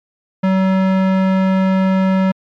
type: tone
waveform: square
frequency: 189.6 Hz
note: F#3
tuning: 43 cents sharp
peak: -12 dBFS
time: 0.43-2.32 s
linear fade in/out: 10 ms
effects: low-pass 2000 Hz 12 dB/octave + MP3 64 kbps